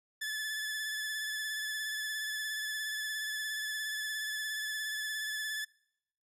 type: tone with vibrato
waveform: sawtooth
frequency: 1732 Hz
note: A6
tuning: 28 cents flat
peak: -31 dBFS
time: 0.21-5.65 s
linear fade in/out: 10 ms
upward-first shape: sine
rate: 17 Hz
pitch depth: 25 cents each way
effects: noise-tail reverb RT60 0.8 s tail -26 dB re dry + resampled to 32000 Hz